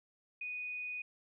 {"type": "tone", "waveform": "sine", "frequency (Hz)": 2480, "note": "D#7", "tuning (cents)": -6, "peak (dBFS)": -38, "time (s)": [0.41, 1.02], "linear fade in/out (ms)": 5, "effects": []}